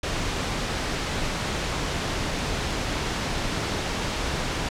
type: noise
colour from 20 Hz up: pink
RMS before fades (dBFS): -27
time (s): 0.03-4.69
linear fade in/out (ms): 5
effects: low-pass 6000 Hz 12 dB/octave